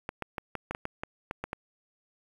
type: clicks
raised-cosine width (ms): 0.5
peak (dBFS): -18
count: 11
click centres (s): 0.091 / 0.223 / 0.382 / 0.553 / 0.71 / 0.749 / 0.854 / 1.035 / 1.311 / 1.44 / 1.531
effects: 8-bit